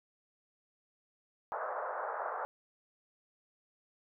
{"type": "band-pass noise", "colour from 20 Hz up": "pink", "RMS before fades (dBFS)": -38, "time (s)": [1.52, 2.45], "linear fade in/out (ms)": 0, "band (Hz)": [500, 1500], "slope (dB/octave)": 48, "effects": []}